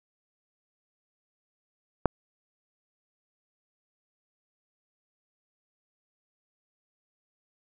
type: click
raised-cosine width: 1 ms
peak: -6 dBFS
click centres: 2.057 s
effects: none